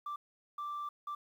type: tone bursts at uneven times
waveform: sine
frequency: 1174.7 Hz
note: D6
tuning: in tune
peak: -35 dBFS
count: 3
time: 0.06-0.16 / 0.58-0.89 / 1.07-1.15 s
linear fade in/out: 5 ms
effects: tanh soft clip ceiling -35 dBFS + 11-bit